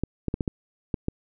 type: clicks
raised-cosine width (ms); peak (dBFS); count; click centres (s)
3; -12; 7; 0.036 / 0.283 / 0.341 / 0.408 / 0.478 / 0.942 / 1.084
effects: none